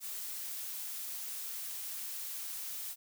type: noise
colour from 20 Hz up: blue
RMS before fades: -41 dBFS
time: 0-2.96 s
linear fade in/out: 50 ms
effects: none